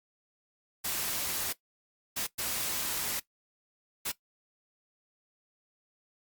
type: noise bursts at uneven times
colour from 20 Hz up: white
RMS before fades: -33 dBFS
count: 4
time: 0.84-1.53 / 2.16-2.27 / 2.38-3.2 / 4.05-4.12 s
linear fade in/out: 10 ms
effects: noise-tail reverb RT60 0.1 s tail -17 dB re dry + Opus 48 kbps